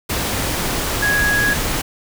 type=tone in noise; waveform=sine; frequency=1661.2 Hz; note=G#6; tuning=in tune; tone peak=-15 dBFS; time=1.02-1.54 s; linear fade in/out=10 ms; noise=pink; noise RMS=-21 dBFS; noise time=0.09-1.82 s; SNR=+3 dB; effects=none